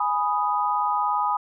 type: chord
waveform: sine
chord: G# minor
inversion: none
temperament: equal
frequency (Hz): 830.6 / 987.8 / 1244.5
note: G#5 / B5 / D#6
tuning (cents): 0 / 0 / 0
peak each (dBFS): -25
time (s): 0-1.37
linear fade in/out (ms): 5
effects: none